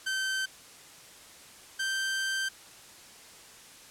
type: tone pair in turn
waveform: sawtooth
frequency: 1546 / 1563.1 Hz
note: G6 / G6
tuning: -24 / -5 cents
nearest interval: unison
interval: 19 cents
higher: second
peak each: -25 dBFS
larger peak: neither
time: 0.06-0.46 / 1.79-2.49 s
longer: second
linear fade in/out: 10 ms
effects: white hiss -51 dBFS RMS until 3.9 s + low-pass 10000 Hz 12 dB/octave